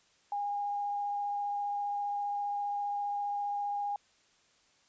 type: tone with vibrato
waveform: sine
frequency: 815 Hz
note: G#5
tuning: 33 cents flat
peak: -31 dBFS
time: 0.32-3.96 s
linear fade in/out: 2 ms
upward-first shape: sine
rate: 15 Hz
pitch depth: 8 cents each way
effects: white hiss -67 dBFS RMS until 4.88 s + resampled to 16000 Hz